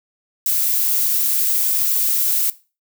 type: noise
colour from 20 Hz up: violet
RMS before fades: -18 dBFS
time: 0.46-2.5 s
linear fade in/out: 2 ms
effects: noise-tail reverb RT60 0.3 s tail -17 dB re dry